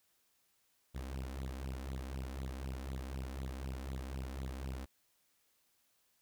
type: tone with flanger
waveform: sawtooth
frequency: 66 Hz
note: C2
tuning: 16 cents sharp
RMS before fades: -42 dBFS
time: 0.94-4.86 s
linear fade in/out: 20 ms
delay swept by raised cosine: 0.25 to 3.95 ms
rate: 4 Hz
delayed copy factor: +0.9
effects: white hiss -75 dBFS RMS until 6.21 s